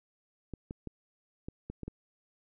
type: clicks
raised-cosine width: 3 ms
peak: -26 dBFS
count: 7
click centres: 0.537 / 0.709 / 0.873 / 1.485 / 1.7 / 1.833 / 1.88 s
effects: none